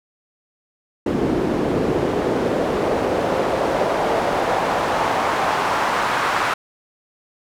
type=noise with band-pass filter sweep; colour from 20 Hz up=pink; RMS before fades=-20 dBFS; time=1.06-6.54 s; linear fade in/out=5 ms; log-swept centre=300 to 1200 Hz; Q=1.4; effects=none